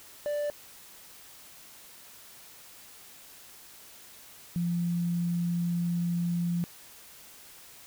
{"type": "tone pair in turn", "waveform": ["triangle", "sine"], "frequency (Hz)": [587.3, 172.7], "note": ["D5", "F3"], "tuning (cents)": [0, -19], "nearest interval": "octave + major sixth", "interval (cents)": 2119, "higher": "first", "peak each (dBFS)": [-26, -26], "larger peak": "neither", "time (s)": [[0.26, 0.5], [4.56, 6.64]], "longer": "second", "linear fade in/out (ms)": 0, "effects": ["white hiss -51 dBFS RMS until 7.86 s"]}